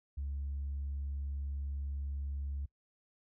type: tone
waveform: sine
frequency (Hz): 70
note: C#2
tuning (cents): +18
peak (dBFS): -34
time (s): 0.17-2.66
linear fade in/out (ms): 10
effects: noise-tail reverb RT60 0.1 s tail -24 dB re dry + tanh soft clip ceiling -32 dBFS